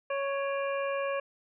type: harmonic tone with a mistuned harmonic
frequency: 554.4 Hz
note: C#5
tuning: in tune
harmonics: 1 / 2 / 3 / 4 / 5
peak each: -30 / -36 / -40 / -42 / -44 dBFS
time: 0.1-1.2 s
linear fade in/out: 5 ms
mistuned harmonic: 4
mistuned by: +130 cents
effects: none